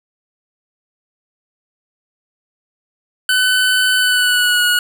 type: tone with pitch glide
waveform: 25% pulse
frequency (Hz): 1508 to 1453.3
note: F#6 to F#6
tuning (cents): +32 to -31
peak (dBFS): -8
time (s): 3.29-4.79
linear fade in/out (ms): 2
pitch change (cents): -63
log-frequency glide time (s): 3.96-4.64
effects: none